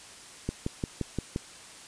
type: click train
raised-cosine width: 3 ms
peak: -16 dBFS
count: 6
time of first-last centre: 0.49-1.361 s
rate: 5.74 Hz
effects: white hiss -48 dBFS RMS until 1.87 s + resampled to 22050 Hz